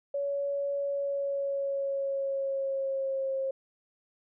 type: tone with pitch glide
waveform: sine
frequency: 563 to 536 Hz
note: C#5 to C5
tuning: +27 to +42 cents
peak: -28 dBFS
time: 0.14-3.51 s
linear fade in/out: 5 ms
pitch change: -85 cents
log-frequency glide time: 0.87-3.34 s
effects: none